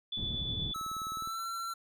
sine tone with tremolo, 3467 Hz, A7, 26 cents flat, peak -33 dBFS, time 0.12-0.74 s, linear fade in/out 5 ms, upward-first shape sine, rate 8.5 Hz, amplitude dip 25%
white low-pass noise, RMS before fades -39 dBFS, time 0.17-0.72 s, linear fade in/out 5 ms, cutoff 130 Hz, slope 12 dB/octave
click train, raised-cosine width 3 ms, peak -37 dBFS, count 12, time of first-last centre 0.71-1.274 s, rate 19.5 Hz
square tone with pitch glide, 1300 to 1353.6 Hz, E6 to E6, -24 to +45 cents, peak -36 dBFS, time 0.74-1.74 s, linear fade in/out 10 ms, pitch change +69 cents, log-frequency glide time 1.14-1.44 s
effects none

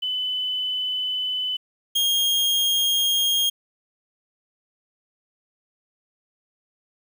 sine / 40% pulse tone pair in turn, 3009 / 3241 Hz, F#7 / G#7, +28 / -43 cents, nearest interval minor second, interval 129 cents, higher second, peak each -23 / -18 dBFS, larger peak second, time 0.02-1.57 / 1.95-3.5 s, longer neither, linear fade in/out 10 ms, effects 9-bit

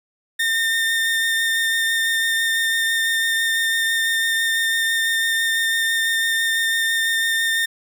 30% pulse tone with vibrato, 1816 Hz, A#6, 46 cents flat, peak -15 dBFS, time 0.39-7.66 s, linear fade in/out 10 ms, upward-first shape sine, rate 6 Hz, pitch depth 11 cents each way, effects none

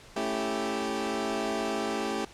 20% pulse chord, A dominant seventh, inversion none, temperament equal, 220 / 277.2 / 329.6 / 392 Hz, A3 / C#4 / E4 / G4, 0 / 0 / 0 / 0 cents, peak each -29 / -31 / -31 / -28 dBFS, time 0.16-2.25 s, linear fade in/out 5 ms, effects pink hiss -51 dBFS RMS until 2.33 s + low-pass 8000 Hz 12 dB/octave

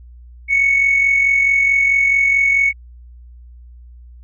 sine tone with amplitude modulation, 2217 Hz, C#7, in tune, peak -8 dBFS, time 0.48-2.73 s, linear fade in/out 50 ms, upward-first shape sine, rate 44.6 Hz, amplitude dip 50%, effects tanh soft clip ceiling -6 dBFS + added 60 Hz sine -37 dBFS peak until 4.23 s

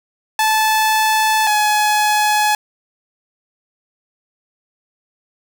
sawtooth tone pair in turn, 871 / 844.7 Hz, A5 / G#5, -18 / +29 cents, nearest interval minor second, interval 53 cents, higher first, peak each -9 dBFS, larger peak neither, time 0.39-1.47 / 1.47-2.55 s, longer neither, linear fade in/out 2 ms, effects none

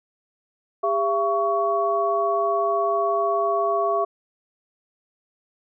sine tone cluster, 402.5 / 675 / 1121 Hz, G4 / E5 / C#6, +46 / +41 / +19 cents, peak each -25 / -22 / -24 dBFS, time 0.83-4.05 s, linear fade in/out 10 ms, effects none

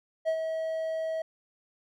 triangle tone with ADSR envelope, 643 Hz, E5, 43 cents flat, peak -21 dBFS, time 0.25-1.22 s, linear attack 32 ms, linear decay 76 ms, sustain -6 dB, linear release 4 ms, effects none

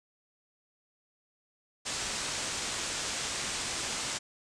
white low-pass noise, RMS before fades -35 dBFS, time 1.85-4.19 s, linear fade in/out 20 ms, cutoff 8500 Hz, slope 48 dB/octave, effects none

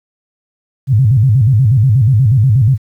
sine tone with vibrato, 119.2 Hz, A#2, 39 cents sharp, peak -6 dBFS, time 0.87-2.78 s, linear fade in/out 50 ms, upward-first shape square, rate 8.3 Hz, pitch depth 210 cents each way, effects 8-bit

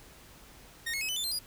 sawtooth tone with pitch steps, 1851 / 2176 / 2558 / 3007 / 3535 / 4155 / 4885 Hz, A#6 / C#7 / D#7 / F#7 / A7 / C8 / D#8, -13 / -33 / +47 / +27 / +7 / -13 / -33 cents, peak -28 dBFS, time 0.86-1.392 s, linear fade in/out 10 ms, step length 76 ms, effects added 50 Hz sine -62 dBFS peak until 1.46 s + pink hiss -54 dBFS RMS until 1.46 s

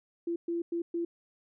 sine tone bursts at uneven times, 340 Hz, F4, 46 cents flat, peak -29 dBFS, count 4, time 0.27-0.36 / 0.48-0.62 / 0.72-0.82 / 0.94-1.05 s, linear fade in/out 5 ms, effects none

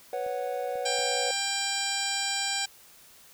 triangle chord, B suspended second, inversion none, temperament equal, 493.9 / 554.4 / 740 Hz, B4 / C#5 / F#5, 0 / 0 / 0 cents, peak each -31 / -32 / -32 dBFS, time 0.13-1.31 s, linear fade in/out 2 ms
clicks, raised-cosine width 2 ms, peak -39 dBFS, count 3, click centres 0.264 / 0.756 / 0.991 s
harmonic tone, 792 Hz, G5, 18 cents sharp, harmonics 1 / 2 / 3 / 4 / 5 / 6 / 7 / 9 / 10, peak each -36 / -36 / -36 / -36 / -36 / -36 / -36 / -36 / -36 dBFS, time 0.85-2.66 s, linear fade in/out 10 ms
effects white hiss -54 dBFS RMS until 3.33 s

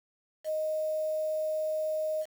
sine tone with quantisation, 622.3 Hz, D#5, in tune, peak -28 dBFS, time 0.44-2.26 s, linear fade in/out 50 ms, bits 8, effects none

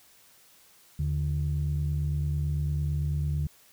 sine tone pair together, 77.83 / 146.83 Hz, D#2 / D3, +1 / 0 cents, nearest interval major seventh, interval 1099 cents, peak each -27 dBFS, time 0.99-3.47 s, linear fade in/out 5 ms, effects tanh soft clip ceiling -20 dBFS + white hiss -58 dBFS RMS until 3.72 s

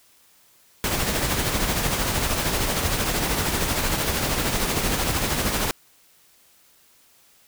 pink noise with tremolo, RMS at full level -22 dBFS, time 0.84-5.71 s, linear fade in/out 0 ms, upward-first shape sine, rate 13 Hz, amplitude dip 40%, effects white hiss -57 dBFS RMS until 7.47 s

